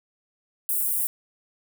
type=high-pass noise; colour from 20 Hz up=white; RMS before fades=-25 dBFS; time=0.69-1.07 s; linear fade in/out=0 ms; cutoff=8800 Hz; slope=48 dB/octave; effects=none